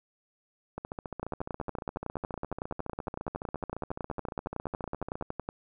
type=two click trains; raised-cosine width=1 ms; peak=-22 / -19 dBFS; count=65 / 47; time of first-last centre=0.78-5.224 / 1.23-5.489 s; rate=14.4 / 10.8 Hz; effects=none